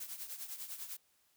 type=noise with tremolo; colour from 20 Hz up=blue; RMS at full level=-42 dBFS; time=0-0.97 s; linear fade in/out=5 ms; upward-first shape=triangle; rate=10 Hz; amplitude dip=75%; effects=white hiss -73 dBFS RMS until 1.36 s